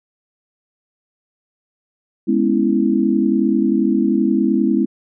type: chord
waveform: sine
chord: C# minor seventh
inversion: second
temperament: equal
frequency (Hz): 207.7 / 246.9 / 277.2 / 329.6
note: G#3 / B3 / C#4 / E4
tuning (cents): 0 / 0 / 0 / 0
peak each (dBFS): -18 / -19 / -20 / -18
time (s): 2.27-4.86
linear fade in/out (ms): 20
effects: none